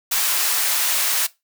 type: high-pass noise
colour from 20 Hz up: white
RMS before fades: -20 dBFS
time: 0.11-1.27 s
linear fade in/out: 10 ms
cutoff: 800 Hz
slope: 12 dB/octave
effects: noise-tail reverb RT60 0.2 s tail -19 dB re dry